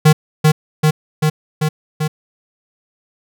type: tone with echo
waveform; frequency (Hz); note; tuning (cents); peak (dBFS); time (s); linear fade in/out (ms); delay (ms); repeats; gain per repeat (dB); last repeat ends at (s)
square; 154.1; D#3; -16; -6; 0.05-0.13; 10; 390; 5; -2; 2.08
effects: none